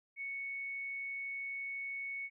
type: tone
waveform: sine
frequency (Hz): 2217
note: C#7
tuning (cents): 0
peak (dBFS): -38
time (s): 0.16-2.3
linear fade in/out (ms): 50
effects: none